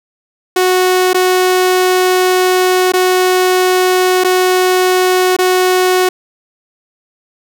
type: tone with dropouts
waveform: sawtooth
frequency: 367.9 Hz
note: F#4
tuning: 10 cents flat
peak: -5 dBFS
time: 0.56-6.09 s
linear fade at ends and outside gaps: 5 ms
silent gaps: 1.133-1.144 / 2.921-2.936 / 4.238-4.245 / 5.366-5.387 s
effects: none